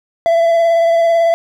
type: tone with vibrato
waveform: triangle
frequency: 670 Hz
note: E5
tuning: 28 cents sharp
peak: -7 dBFS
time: 0.26-1.34 s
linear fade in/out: 0 ms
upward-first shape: sine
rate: 18 Hz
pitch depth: 18 cents each way
effects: none